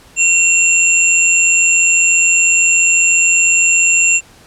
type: tone pair together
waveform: sine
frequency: 2729 / 7286 Hz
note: F7 / A#8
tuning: -41 / -41 cents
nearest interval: octave + perfect fourth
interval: 1700 cents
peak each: -11 dBFS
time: 0.16-4.21 s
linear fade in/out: 50 ms
effects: pink hiss -44 dBFS RMS until 4.46 s + low-pass 11000 Hz 12 dB/octave